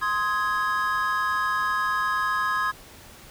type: chord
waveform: triangle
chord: Ab major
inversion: first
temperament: equal with one note detuned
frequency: 1046.5 / 1258.2 / 1661.2 Hz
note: C6 / Eb6 / Ab6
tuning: 0 / +19 / 0 cents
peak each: -25 dBFS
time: 0.01-2.72 s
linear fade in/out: 20 ms
effects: pink hiss -47 dBFS RMS until 3.3 s